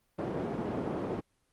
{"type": "band-pass noise", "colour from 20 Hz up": "white", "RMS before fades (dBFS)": -34, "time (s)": [0.18, 1.21], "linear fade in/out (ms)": 10, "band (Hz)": [130, 450], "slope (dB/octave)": 12, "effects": ["pink hiss -74 dBFS RMS until 1.52 s", "Opus 24 kbps"]}